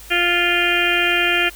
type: harmonic tone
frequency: 349.2 Hz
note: F4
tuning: in tune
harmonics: 1 / 2 / 4 / 5 / 6 / 7 / 8 / 9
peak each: -24 / -26 / -23 / -22 / -26 / -20 / -23 / -25 dBFS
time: 0.1-1.5 s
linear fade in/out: 20 ms
effects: added 50 Hz sine -41 dBFS peak until 1.55 s + white hiss -41 dBFS RMS until 1.55 s